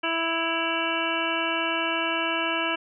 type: harmonic tone with a mistuned harmonic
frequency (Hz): 329.6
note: E4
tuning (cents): 0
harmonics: 1 / 2 / 3 / 4 / 5 / 7 / 8 / 9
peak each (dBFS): -32 / -32 / -32 / -32 / -32 / -32 / -32 / -32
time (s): 0.03-2.76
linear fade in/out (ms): 10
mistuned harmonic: 8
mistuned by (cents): +48
effects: none